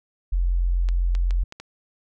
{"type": "tone", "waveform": "sine", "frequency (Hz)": 43.91, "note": "F1", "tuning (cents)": 10, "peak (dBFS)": -18, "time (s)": [0.32, 1.44], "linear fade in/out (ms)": 10}
{"type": "clicks", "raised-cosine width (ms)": 0.2, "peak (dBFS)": -20, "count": 5, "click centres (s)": [0.888, 1.151, 1.308, 1.524, 1.6]}
{"effects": []}